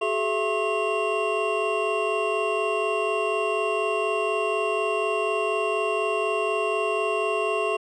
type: tone cluster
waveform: triangle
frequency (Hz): 383.2 / 427.3 / 668 / 1076 / 2763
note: G4 / G#4 / E5 / C6 / F7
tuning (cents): -39 / +49 / +23 / +48 / -19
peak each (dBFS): -28 / -25 / -27 / -27 / -29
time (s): 0.01-7.77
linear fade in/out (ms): 10
effects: resampled to 22050 Hz